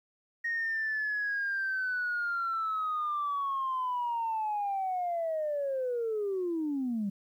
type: linear sweep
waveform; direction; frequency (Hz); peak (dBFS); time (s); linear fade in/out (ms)
sine; down; 1870 to 192.1; -28; 0.44-7.1; 10
effects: tanh soft clip ceiling -25 dBFS + 11-bit